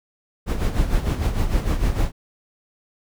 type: noise with tremolo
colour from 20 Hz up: brown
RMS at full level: -18 dBFS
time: 0.46-2.12 s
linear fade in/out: 50 ms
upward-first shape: sine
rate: 6.6 Hz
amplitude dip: 65%
effects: none